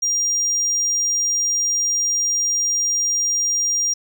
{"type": "tone", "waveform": "sine", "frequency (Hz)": 5700, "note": "F8", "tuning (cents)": 34, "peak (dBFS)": -15, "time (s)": [0.02, 3.94], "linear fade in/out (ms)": 10, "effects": ["tanh soft clip ceiling -15 dBFS", "9-bit"]}